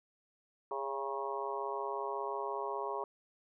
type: harmonic tone with a mistuned harmonic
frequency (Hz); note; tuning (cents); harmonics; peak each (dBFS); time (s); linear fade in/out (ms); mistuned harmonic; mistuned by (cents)
136.5; C#3; -26; 3 / 4 / 5 / 6 / 7 / 8; -40 / -44 / -44 / -45 / -40 / -42; 0.71-3.04; 2; 4; +46
effects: none